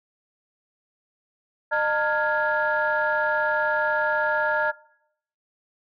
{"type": "tone cluster", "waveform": "sine", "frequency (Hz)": [609, 905, 1406, 1666], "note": ["D#5", "A5", "F6", "G#6"], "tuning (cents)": [-37, 48, 11, 5], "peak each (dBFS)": -25, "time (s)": [1.71, 4.72], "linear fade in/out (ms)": 20, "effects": ["noise-tail reverb RT60 0.7 s tail -21 dB re dry", "tanh soft clip ceiling -12 dBFS"]}